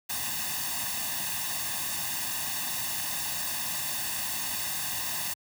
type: noise with comb filter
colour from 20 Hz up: white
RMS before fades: -32 dBFS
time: 0.09-5.34 s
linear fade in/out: 10 ms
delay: 1.1 ms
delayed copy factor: +0.8
effects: high-pass 80 Hz 12 dB/octave